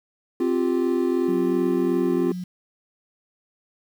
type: chord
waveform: triangle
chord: C suspended fourth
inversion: none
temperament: equal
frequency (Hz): 261.6 / 349.2 / 392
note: C4 / F4 / G4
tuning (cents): 0 / 0 / 0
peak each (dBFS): -22 / -20 / -25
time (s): 0.4-2.32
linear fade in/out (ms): 5
type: tone with pitch glide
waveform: sine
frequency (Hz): 185 to 180.46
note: F#3 to F#3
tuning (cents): 0 to -43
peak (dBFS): -28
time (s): 1.28-2.44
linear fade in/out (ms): 5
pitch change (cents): -43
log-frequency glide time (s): 2-2.14
effects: 8-bit